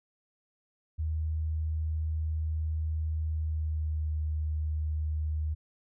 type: tone with pitch glide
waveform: sine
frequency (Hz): 78.6 to 77.07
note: D#2 to D#2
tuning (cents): +18 to -16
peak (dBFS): -28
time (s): 0.98-5.55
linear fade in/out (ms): 20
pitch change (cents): -34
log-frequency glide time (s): 3.27-4.14
effects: none

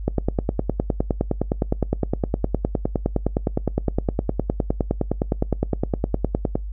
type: click train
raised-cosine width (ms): 2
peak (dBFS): -6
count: 64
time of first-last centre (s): 0.08-6.555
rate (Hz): 9.73
effects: noise-tail reverb RT60 0.2 s tail -25 dB re dry + added 50 Hz sine -27 dBFS peak until 6.72 s

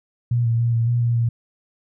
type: tone with pitch steps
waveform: sine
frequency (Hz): 119.9 / 115.7 / 117.9 / 115.5 / 120.1 / 118.4 / 117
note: A#2 / A#2 / A#2 / A#2 / B2 / A#2 / A#2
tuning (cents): +49 / -13 / +20 / -16 / -48 / +27 / +7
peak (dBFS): -16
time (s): 0.31-1.29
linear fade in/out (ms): 5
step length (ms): 140
effects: none

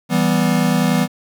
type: chord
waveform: square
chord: E minor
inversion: none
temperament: equal with one note detuned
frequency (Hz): 164.81 / 194.98 / 246.9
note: E3 / G3 / B3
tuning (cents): 0 / -9 / 0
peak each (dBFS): -19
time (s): 0.09-1.08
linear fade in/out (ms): 50
effects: 8-bit

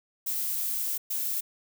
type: noise bursts at uneven times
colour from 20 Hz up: violet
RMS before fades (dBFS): -30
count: 2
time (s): 0.26-0.98 / 1.1-1.41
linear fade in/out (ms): 10
effects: none

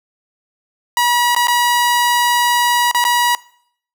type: tone with dropouts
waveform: sawtooth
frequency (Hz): 965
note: B5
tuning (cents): -40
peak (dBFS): -8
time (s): 0.97-3.35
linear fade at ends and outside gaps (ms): 1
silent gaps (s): 1.349-1.363 / 1.471-1.482 / 2.913-2.947 / 3.041-3.05
effects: noise-tail reverb RT60 0.6 s tail -20 dB re dry

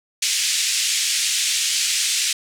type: band-pass noise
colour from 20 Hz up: white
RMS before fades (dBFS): -21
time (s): 0.22-2.33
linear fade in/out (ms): 5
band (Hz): 2200 to 8200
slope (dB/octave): 24
effects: none

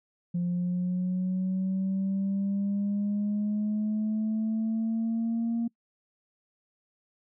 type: linear sweep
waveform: sine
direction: up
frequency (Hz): 174.61 to 233.1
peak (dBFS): -24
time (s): 0.34-5.68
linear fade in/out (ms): 10
effects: noise-tail reverb RT60 0.1 s tail -25 dB re dry + tanh soft clip ceiling -23 dBFS

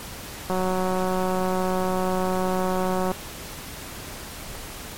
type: click train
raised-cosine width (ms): 1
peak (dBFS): -12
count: 485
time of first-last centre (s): 0.5-3.116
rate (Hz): 185
effects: pink hiss -37 dBFS RMS until 4.97 s + MP3 64 kbps

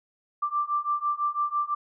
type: beating tone pair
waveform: sine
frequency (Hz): 1174.7 / 1180.7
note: D6 / D6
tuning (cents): 0 / +9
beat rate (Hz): 6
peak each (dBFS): -28 / -27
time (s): 0.42-1.75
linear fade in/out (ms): 10
effects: none

